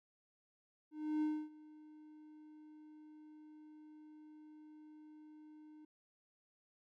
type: tone with ADSR envelope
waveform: triangle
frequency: 305.8 Hz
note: D#4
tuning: 30 cents flat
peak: -30 dBFS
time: 0.91-5.85 s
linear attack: 310 ms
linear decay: 270 ms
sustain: -23 dB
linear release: 4 ms
effects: none